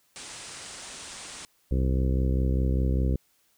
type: low-pass noise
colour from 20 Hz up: white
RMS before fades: -42 dBFS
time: 0.16-1.45 s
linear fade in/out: 0 ms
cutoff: 9500 Hz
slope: 96 dB/octave
type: harmonic tone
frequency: 65 Hz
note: C2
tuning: 11 cents flat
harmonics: 1 / 2 / 3 / 4 / 5 / 6 / 7 / 8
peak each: -23 / -29 / -33 / -35 / -37 / -39 / -40 / -41 dBFS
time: 1.71-3.16 s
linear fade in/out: 5 ms
effects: white hiss -67 dBFS RMS until 3.57 s